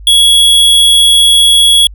square tone, 3345 Hz, G#7, 12 cents sharp, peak -4 dBFS, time 0.07-1.87 s, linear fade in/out 2 ms, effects added 50 Hz sine -27 dBFS peak until 1.94 s

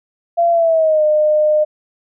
sine tone with pitch glide, 683 to 608.5 Hz, F5 to D#5, -39 to -39 cents, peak -10 dBFS, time 0.37-1.65 s, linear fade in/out 20 ms, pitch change -200 cents, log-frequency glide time 0.51-1.04 s, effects none

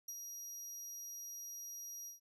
35% pulse tone with ADSR envelope, 5740 Hz, F8, 47 cents sharp, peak -39 dBFS, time 0.08-2.2 s, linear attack 6 ms, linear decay 48 ms, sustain -4 dB, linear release 130 ms, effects none

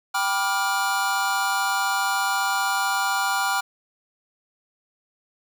square chord, G dominant seventh, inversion none, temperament just, 784 / 980 / 1176 / 1411.2 Hz, G5 / B5 / D6 / F6, 0 / -14 / +2 / +18 cents, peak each -27 / -29 / -30 / -26 dBFS, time 0.14-3.61 s, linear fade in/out 10 ms, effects none

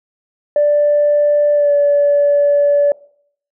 sine tone with pitch glide, 587.3 to 576.2 Hz, D5 to D5, 0 to -33 cents, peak -8 dBFS, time 0.56-2.92 s, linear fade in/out 2 ms, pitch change -33 cents, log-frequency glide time 1.54-1.72 s, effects noise-tail reverb RT60 0.6 s tail -22 dB re dry + tanh soft clip ceiling -5 dBFS

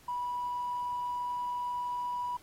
triangle tone with tanh clipping, 979 Hz, B5, 15 cents flat, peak -31 dBFS, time 0.08-2.37 s, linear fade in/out 5 ms, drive 1 dB, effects pink hiss -59 dBFS RMS until 2.42 s + AAC 48 kbps

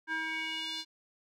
square tone with band-pass filter sweep, 320 Hz, D#4, 49 cents sharp, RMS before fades -36 dBFS, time 0.07-0.85 s, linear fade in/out 50 ms, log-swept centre 1500 to 4200 Hz, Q 3.7, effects none

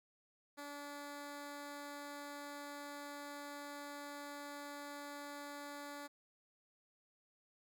10% pulse tone, 288.1 Hz, D4, 33 cents flat, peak -38 dBFS, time 0.57-6.08 s, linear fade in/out 20 ms, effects none

